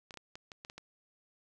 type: clicks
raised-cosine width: 0.2 ms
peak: -29 dBFS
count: 8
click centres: 0.108 / 0.141 / 0.173 / 0.355 / 0.518 / 0.649 / 0.699 / 0.78 s
effects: none